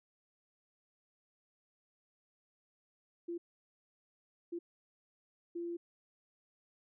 sine tone bursts at uneven times, 342.9 Hz, F4, 32 cents flat, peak -37 dBFS, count 3, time 3.28-3.38 / 4.52-4.59 / 5.55-5.77 s, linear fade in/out 10 ms, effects none

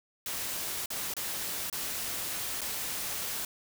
white noise with dropouts, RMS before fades -35 dBFS, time 0.26-3.45 s, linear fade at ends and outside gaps 2 ms, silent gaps 0.859-0.903 / 1.138-1.166 / 1.699-1.727 / 2.609-2.615 s, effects none

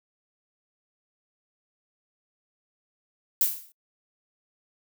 violet noise with exponential decay, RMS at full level -19 dBFS, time 3.41-3.72 s, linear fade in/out 2 ms, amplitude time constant 66 ms, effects noise-tail reverb RT60 0.1 s tail -25 dB re dry

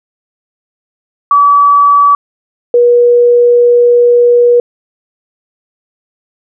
sine tone pair in turn, 1146 / 481.8 Hz, D6 / B4, -43 / -43 cents, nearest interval octave + minor third, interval 1500 cents, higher first, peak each -3 dBFS, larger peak neither, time 1.31-2.15 / 2.74-4.6 s, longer second, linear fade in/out 2 ms, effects none

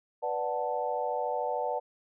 sine chord, B minor seventh, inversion none, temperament equal, 493.9 / 587.3 / 740 / 880 Hz, B4 / D5 / F#5 / A5, 0 / 0 / 0 / 0 cents, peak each -34 dBFS, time 0.22-1.8 s, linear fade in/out 20 ms, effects none

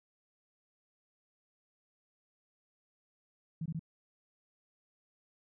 sine tone bursts, 161.8 Hz, E3, 32 cents flat, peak -34 dBFS, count 3, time 3.61-3.794 s, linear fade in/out 5 ms, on 48 ms, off 20 ms, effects none

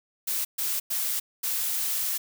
blue noise bursts at uneven times, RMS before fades -28 dBFS, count 4, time 0.27-0.45 / 0.58-0.8 / 0.9-1.2 / 1.43-2.18 s, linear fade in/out 10 ms, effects none

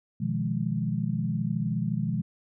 sine chord, F half-diminished seventh, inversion second, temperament equal with one note detuned, 123.47 / 155.56 / 174.61 / 209 Hz, Cb3 / Eb3 / F3 / Ab3, 0 / 0 / 0 / +11 cents, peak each -31 dBFS, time 0.2-2.22 s, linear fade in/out 10 ms, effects none

